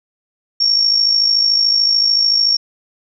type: tone with amplitude modulation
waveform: sine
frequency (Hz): 5510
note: F8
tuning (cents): -24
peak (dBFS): -8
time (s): 0.6-2.57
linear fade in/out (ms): 10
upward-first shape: sine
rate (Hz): 53.6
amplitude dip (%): 60
effects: none